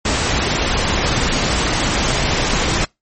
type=noise; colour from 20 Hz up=pink; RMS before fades=-17 dBFS; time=0.05-2.85 s; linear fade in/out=5 ms; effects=noise-tail reverb RT60 0.2 s tail -26 dB re dry + MP3 32 kbps